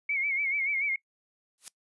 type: tone with vibrato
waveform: sine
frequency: 2217 Hz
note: C#7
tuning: in tune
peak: -26 dBFS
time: 0.09-0.96 s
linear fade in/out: 5 ms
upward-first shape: sine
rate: 6.9 Hz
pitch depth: 82 cents each way
type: noise with exponential growth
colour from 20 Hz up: blue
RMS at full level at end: -35 dBFS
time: 1.58-1.68 s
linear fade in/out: 0 ms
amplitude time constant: 21 ms
effects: noise-tail reverb RT60 0.1 s tail -21 dB re dry + resampled to 24000 Hz